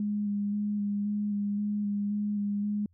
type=tone with vibrato; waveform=sine; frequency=205.6 Hz; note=G#3; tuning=17 cents flat; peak=-27 dBFS; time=0-2.86 s; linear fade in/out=2 ms; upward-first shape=square; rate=1.9 Hz; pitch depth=15 cents each way; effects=added 87 Hz sine -61 dBFS peak until 2.93 s